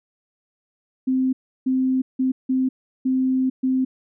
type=tone bursts at uneven times; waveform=sine; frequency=260 Hz; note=C4; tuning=11 cents flat; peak=-17 dBFS; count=6; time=1.07-1.33 / 1.66-2.02 / 2.19-2.32 / 2.49-2.69 / 3.05-3.5 / 3.63-3.85 s; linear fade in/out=10 ms; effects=none